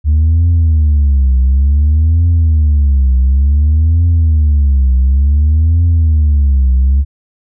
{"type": "tone with vibrato", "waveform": "sine", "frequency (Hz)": 73.8, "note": "D2", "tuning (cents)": 9, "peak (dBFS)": -4, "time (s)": [0.04, 7.05], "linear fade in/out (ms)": 50, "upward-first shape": "triangle", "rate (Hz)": 0.56, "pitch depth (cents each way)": 260, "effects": ["tanh soft clip ceiling -5 dBFS"]}